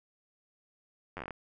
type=slowing click train; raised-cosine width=0.5 ms; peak=-24 dBFS; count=9; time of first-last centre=1.17-1.307 s; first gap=10 ms; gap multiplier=1.15; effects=none